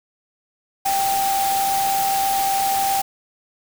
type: tone in noise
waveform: sine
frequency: 784 Hz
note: G5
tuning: in tune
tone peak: -18 dBFS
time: 0.85-3.02 s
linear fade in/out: 10 ms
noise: white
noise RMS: -26 dBFS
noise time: 0.85-3.02 s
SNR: +5 dB
effects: none